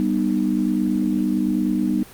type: chord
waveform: sine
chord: G augmented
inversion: none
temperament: just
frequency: 196 / 245 / 306.2 Hz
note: G3 / B3 / D#4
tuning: 0 / -14 / -28 cents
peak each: -22 dBFS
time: 0-2.03 s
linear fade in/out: 0 ms
effects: pink hiss -43 dBFS RMS until 2.13 s + Opus 24 kbps